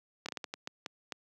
slowing click train, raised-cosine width 0.2 ms, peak -20 dBFS, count 9, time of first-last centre 0.26-1.122 s, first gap 26 ms, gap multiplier 1.39, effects high-pass 200 Hz 12 dB/octave

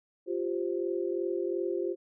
sine chord, F suspended second, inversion none, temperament equal, 349.2 / 392 / 523.3 Hz, F4 / G4 / C5, 0 / 0 / 0 cents, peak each -31 / -33 / -37 dBFS, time 0.26-1.96 s, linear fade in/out 50 ms, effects none

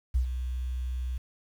sine tone with ADSR envelope, 62.7 Hz, B1, 27 cents sharp, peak -19 dBFS, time 0.14-1.18 s, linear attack 17 ms, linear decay 100 ms, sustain -10 dB, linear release 7 ms, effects tanh soft clip ceiling -17 dBFS + 9-bit

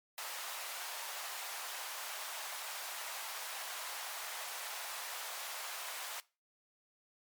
pink high-pass noise, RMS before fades -43 dBFS, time 0.18-6.2 s, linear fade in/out 0 ms, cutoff 700 Hz, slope 24 dB/octave, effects noise-tail reverb RT60 0.3 s tail -21 dB re dry + MP3 96 kbps

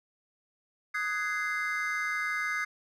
triangle chord, Ab dominant seventh, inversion second, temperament just, 1245.9 / 1495.1 / 1661.2 / 2077 Hz, Eb6 / Gb6 / Ab6 / C7, +2 / +18 / 0 / -13 cents, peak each -34 / -35 / -33 / -31 dBFS, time 0.94-2.65 s, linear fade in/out 10 ms, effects none

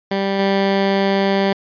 15% pulse tone with level steps, 196 Hz, G3, in tune, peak -11 / -8 dBFS, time 0.11-1.53 s, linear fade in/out 5 ms, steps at 0.39 s, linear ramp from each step 2 ms, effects resampled to 11025 Hz

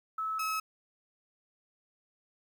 sine / 35% pulse tone pair in turn, 1300 / 1288.8 Hz, E6 / E6, -24 / -39 cents, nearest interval unison, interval 15 cents, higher first, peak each -31 / -29 dBFS, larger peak second, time 0.18-0.39 / 0.39-0.6 s, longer neither, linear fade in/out 5 ms, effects 11-bit

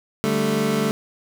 25% pulse chord, D suspended fourth, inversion none, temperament equal, 146.83 / 196 / 220 Hz, D3 / G3 / A3, 0 / 0 / 0 cents, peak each -23 / -21 / -18 dBFS, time 0.24-0.91 s, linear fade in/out 0 ms, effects none

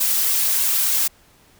blue noise with flanger, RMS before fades -19 dBFS, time 0-1.08 s, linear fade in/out 10 ms, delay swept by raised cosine 1.8 to 3.8 ms, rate 3.2 Hz, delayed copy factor +0.65, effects pink hiss -54 dBFS RMS until 1.59 s

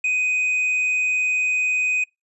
triangle tone, 2501 Hz, D#7, 8 cents sharp, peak -17 dBFS, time 0.04-2.04 s, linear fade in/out 5 ms, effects noise-tail reverb RT60 0.2 s tail -26 dB re dry + resampled to 24000 Hz

